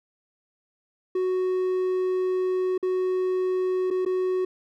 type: tone with dropouts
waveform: triangle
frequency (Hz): 369.9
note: F#4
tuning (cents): 0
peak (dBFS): -20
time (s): 1.15-4.45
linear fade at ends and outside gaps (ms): 5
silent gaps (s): 2.779-2.827 / 3.904-3.909 / 4.051-4.061
effects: none